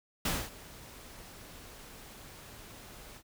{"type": "noise with ADSR envelope", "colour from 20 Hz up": "pink", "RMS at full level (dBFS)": -30, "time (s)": [0.25, 3.23], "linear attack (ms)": 5, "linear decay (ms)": 240, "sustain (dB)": -20, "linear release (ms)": 62, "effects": []}